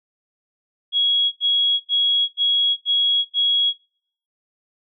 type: tone bursts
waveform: sine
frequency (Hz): 3322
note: G#7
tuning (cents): 0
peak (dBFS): -15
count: 6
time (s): 0.92-3.735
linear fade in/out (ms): 50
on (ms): 400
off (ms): 83
effects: noise-tail reverb RT60 0.6 s tail -24 dB re dry